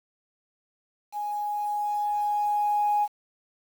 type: tone with level ramp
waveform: sine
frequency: 830.6 Hz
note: G#5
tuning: in tune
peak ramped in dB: -28 to -19 dBFS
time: 1.12-3.08 s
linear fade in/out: 50 ms
effects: tanh soft clip ceiling -16 dBFS + 8-bit